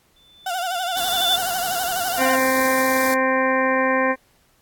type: tone with exponential growth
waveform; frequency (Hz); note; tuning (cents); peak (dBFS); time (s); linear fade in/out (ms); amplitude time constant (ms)
sine; 3520; A7; 0; -15; 0.16-1.36; 5; 260
type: tone with vibrato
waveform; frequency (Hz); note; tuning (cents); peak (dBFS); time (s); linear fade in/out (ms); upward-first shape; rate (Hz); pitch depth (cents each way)
35% pulse; 724; F#5; -38; -21; 0.46-2.36; 5; sine; 12; 92
type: band-stop noise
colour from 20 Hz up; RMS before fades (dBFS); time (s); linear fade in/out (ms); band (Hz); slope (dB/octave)
white; -29; 0.97-3.14; 0; 1800 to 3600; 48
type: harmonic tone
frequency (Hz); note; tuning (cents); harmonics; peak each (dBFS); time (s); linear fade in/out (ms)
261.6; C4; 0; 1 / 2 / 3 / 4 / 6 / 7 / 8 / 9; -24 / -21 / -28 / -23 / -28 / -24 / -32 / -31; 2.17-4.16; 50
effects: pink hiss -60 dBFS RMS until 4.61 s + AAC 64 kbps